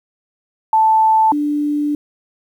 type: tone pair in turn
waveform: sine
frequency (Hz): 880 / 294.3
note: A5 / D4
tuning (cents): 0 / +4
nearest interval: octave + perfect fifth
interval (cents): 1896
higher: first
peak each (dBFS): -9 / -15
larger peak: first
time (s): 0.73-1.32 / 1.32-1.95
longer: second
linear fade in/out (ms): 2
effects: 8-bit